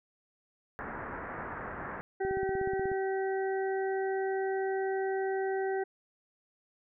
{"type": "low-pass noise", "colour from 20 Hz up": "white", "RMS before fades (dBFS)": -40, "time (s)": [0.79, 2.01], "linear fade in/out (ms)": 0, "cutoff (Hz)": 1800, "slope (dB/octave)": 48}
{"type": "harmonic tone", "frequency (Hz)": 384.6, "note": "G4", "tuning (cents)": -33, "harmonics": [1, 2, 4, 5], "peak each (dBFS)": [-30, -36, -42, -45], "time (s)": [2.2, 5.84], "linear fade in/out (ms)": 10}
{"type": "click train", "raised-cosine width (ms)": 3, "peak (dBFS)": -28, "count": 12, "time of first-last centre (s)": [2.25, 2.917], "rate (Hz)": 16.5}
{"effects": []}